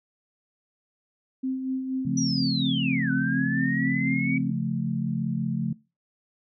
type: tone with tremolo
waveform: sine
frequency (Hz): 261.6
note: C4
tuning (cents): 0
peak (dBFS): -24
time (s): 1.43-4.51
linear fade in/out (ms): 10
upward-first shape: sine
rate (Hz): 4.2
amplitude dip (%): 45
type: chord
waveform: sine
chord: Db augmented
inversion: none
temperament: equal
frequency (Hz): 138.59 / 174.61 / 220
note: Db3 / F3 / A3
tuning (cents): 0 / 0 / 0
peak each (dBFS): -29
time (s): 2.05-5.73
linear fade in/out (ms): 5
type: linear two-way sweep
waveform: sine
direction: down then up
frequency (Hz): 5920 to 1480 to 2280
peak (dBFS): -28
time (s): 2.17-4.38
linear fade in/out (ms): 5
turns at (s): 3.11
effects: noise-tail reverb RT60 0.3 s tail -22 dB re dry